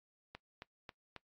click train, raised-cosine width 0.3 ms, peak -30 dBFS, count 4, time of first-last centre 0.35-1.163 s, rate 3.69 Hz, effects noise-tail reverb RT60 0.1 s tail -20 dB re dry + AAC 48 kbps

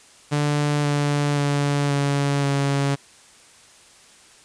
sawtooth tone with pitch steps, 146.83 / 145.06 / 143.31 / 141.58 / 139.88 Hz, D3 / D3 / D3 / C#3 / C#3, 0 / -21 / -42 / +37 / +16 cents, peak -15 dBFS, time 0.31-2.96 s, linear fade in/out 20 ms, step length 530 ms, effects white hiss -50 dBFS RMS until 4.44 s + resampled to 22050 Hz

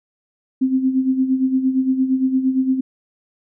sine tone with tremolo, 261.6 Hz, C4, in tune, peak -12 dBFS, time 0.61-2.81 s, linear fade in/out 10 ms, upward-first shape sine, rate 8.7 Hz, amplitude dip 65%, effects none

